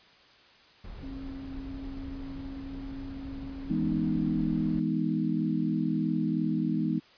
brown noise, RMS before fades -42 dBFS, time 0.84-4.8 s, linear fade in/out 5 ms
sine tone with pitch glide, 269.8 to 271.7 Hz, C#4 to C#4, -47 to -35 cents, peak -38 dBFS, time 1.03-4.44 s, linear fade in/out 2 ms, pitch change +12 cents, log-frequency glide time 1.6-1.82 s
sine chord, E major seventh, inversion none, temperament equal, 164.81 / 207.7 / 246.9 / 311.1 Hz, E3 / G#3 / B3 / D#4, 0 / 0 / 0 / 0 cents, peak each -31 dBFS, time 3.69-7 s, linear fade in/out 20 ms
effects white hiss -57 dBFS RMS until 7.17 s + resampled to 11025 Hz

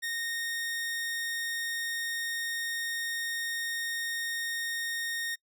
sawtooth tone, 1850 Hz, A#6, 14 cents flat, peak -28 dBFS, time 0.02-5.36 s, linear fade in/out 20 ms, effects noise-tail reverb RT60 0.1 s tail -26 dB re dry

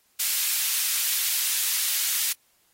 white high-pass noise, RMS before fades -25 dBFS, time 0.19-2.33 s, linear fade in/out 10 ms, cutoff 2200 Hz, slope 12 dB/octave, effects white hiss -65 dBFS RMS until 2.73 s + AAC 48 kbps

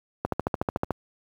click train, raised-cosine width 1 ms, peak -10 dBFS, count 10, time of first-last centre 0.25-0.907 s, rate 13.7 Hz, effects high-pass 60 Hz 12 dB/octave + 8-bit

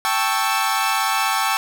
sawtooth chord, A dominant seventh, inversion third, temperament equal, 784 / 880 / 1108.7 / 1318.5 Hz, G5 / A5 / C#6 / E6, 0 / 0 / 0 / 0 cents, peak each -20 dBFS, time 0.05-1.57 s, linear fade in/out 0 ms, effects none

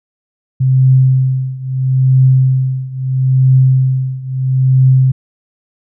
sine tone with tremolo, 130.81 Hz, C3, in tune, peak -4 dBFS, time 0.6-5.12 s, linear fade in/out 10 ms, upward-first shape triangle, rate 0.76 Hz, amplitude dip 90%, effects none

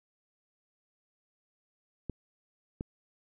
clicks, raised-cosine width 3 ms, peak -22 dBFS, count 2, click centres 2.097 / 2.809 s, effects none

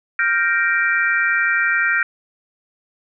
sine chord, G minor seventh, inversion third, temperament equal, 1396.9 / 1568 / 1864.7 / 2349 Hz, F6 / G6 / Bb6 / D7, 0 / 0 / 0 / 0 cents, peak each -20 / -20 / -20 / -23 dBFS, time 0.19-2.03 s, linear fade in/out 2 ms, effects none

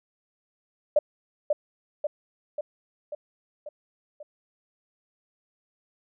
sine tone with echo, 595 Hz, D5, 22 cents sharp, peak -15 dBFS, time 0.96-0.99 s, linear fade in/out 5 ms, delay 540 ms, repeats 6, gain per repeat -4 dB, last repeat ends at 4.23 s, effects none

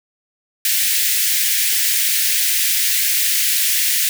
white high-pass noise, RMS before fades -17 dBFS, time 0.65-4.09 s, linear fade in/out 2 ms, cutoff 1700 Hz, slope 48 dB/octave, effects none

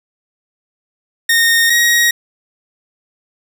sawtooth tone pair in turn, 1845 / 1888.1 Hz, A#6 / A#6, -18 / +22 cents, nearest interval unison, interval 40 cents, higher second, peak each -6 dBFS, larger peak neither, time 1.29-1.7 / 1.7-2.11 s, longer neither, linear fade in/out 5 ms, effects none

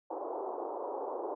pink band-pass noise, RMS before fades -38 dBFS, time 0.1-1.35 s, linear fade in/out 10 ms, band 340 to 1000 Hz, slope 48 dB/octave, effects none

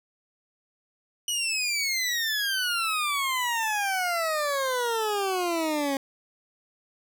20% pulse exponential sweep, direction down, 2960 to 270 Hz, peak -20 dBFS, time 1.28-5.97 s, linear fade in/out 2 ms, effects none

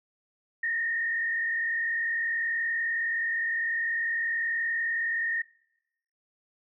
sine tone with frequency modulation, 1845 Hz, A#6, 18 cents flat, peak -26 dBFS, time 0.63-5.42 s, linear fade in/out 5 ms, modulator 39.5 Hz, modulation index 1.1, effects noise-tail reverb RT60 0.9 s tail -25 dB re dry

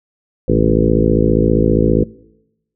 harmonic tone with a mistuned harmonic, 55 Hz, A1, in tune, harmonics 1 / 2 / 3 / 4 / 5 / 6 / 7 / 8 / 9, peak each -19 / -19 / -19 / -19 / -19 / -19 / -19 / -19 / -19 dBFS, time 0.48-2.04 s, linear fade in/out 5 ms, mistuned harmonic 3, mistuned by -73 cents, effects noise-tail reverb RT60 0.9 s tail -22 dB re dry

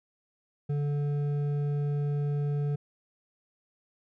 sine tone with hard clipping, 145 Hz, D3, 22 cents flat, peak -28 dBFS, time 0.69-2.76 s, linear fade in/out 10 ms, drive 7 dB, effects none

